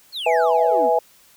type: exponential sweep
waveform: triangle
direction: down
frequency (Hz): 4531 to 220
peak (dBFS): -24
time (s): 0.12-0.9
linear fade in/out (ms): 50
type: chord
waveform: sine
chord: E major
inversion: second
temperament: equal with one note detuned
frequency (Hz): 493.9 / 653.6 / 830.6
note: B4 / E5 / G#5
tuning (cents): 0 / -15 / 0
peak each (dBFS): -19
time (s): 0.26-0.99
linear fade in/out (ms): 5
effects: white hiss -53 dBFS RMS until 1.36 s